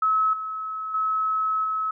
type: tone with level steps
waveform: sine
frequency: 1290 Hz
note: E6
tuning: 38 cents flat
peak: -18 / -28 / -21 / -23 dBFS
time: 0.02-1.91 s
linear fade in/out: 5 ms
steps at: 0.33 / 0.94 / 1.64 s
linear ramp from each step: 5 ms
effects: none